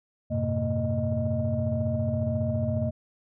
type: tone cluster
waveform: sine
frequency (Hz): 91.8 / 106.4 / 128.2 / 228.7 / 619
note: F#2 / G#2 / C3 / A#3 / D#5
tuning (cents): -13 / +42 / -35 / -33 / -9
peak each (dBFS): -30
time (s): 0.3-2.91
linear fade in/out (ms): 20
effects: tanh soft clip ceiling -16 dBFS